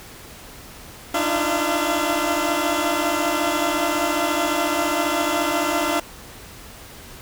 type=tone cluster; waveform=15% pulse; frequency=294.7 / 309.2 / 342.6 / 680 Hz; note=D4 / D#4 / F4 / F5; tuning=+6 / -11 / -33 / -46 cents; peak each=-19 dBFS; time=1.14-6 s; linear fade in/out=5 ms; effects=pink hiss -41 dBFS RMS until 7.21 s